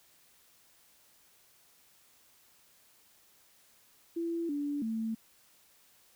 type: tone with pitch steps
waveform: sine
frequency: 335.9 / 288.6 / 223.3 Hz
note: E4 / D4 / A3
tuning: +33 / -30 / +26 cents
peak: -31 dBFS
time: 4.16-5.15 s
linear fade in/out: 10 ms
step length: 330 ms
effects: white hiss -64 dBFS RMS until 6.15 s